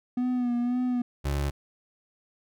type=tone with vibrato; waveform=triangle; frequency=245.4 Hz; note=B3; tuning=11 cents flat; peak=-22 dBFS; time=0.17-1.02 s; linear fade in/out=5 ms; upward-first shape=sine; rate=1.9 Hz; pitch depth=41 cents each way
type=tone; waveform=30% pulse; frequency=70.8 Hz; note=C#2; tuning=37 cents sharp; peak=-23 dBFS; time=1.24-1.51 s; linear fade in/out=20 ms
effects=none